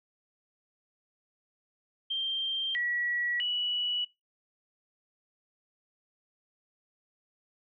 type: tone with pitch steps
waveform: sine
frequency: 3164 / 1930 / 2943 Hz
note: G7 / B6 / F#7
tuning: +15 / -40 / -10 cents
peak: -28 dBFS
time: 2.1-4.05 s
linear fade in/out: 10 ms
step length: 650 ms
effects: noise-tail reverb RT60 0.2 s tail -20 dB re dry